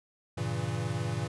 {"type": "chord", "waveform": "square", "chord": "G diminished seventh", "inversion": "none", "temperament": "equal", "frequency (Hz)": [98, 116.54, 138.59, 164.81], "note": ["G2", "Bb2", "Db3", "Fb3"], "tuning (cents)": [0, 0, 0, 0], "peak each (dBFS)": [-38, -34, -38, -38], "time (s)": [0.37, 1.28], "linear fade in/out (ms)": 10, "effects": ["resampled to 24000 Hz"]}